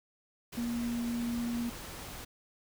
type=tone in noise; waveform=sine; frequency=236.7 Hz; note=A#3; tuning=27 cents sharp; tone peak=-31 dBFS; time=0.57-1.7 s; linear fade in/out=10 ms; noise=pink; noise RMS=-44 dBFS; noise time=0.52-2.25 s; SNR=+10 dB; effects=none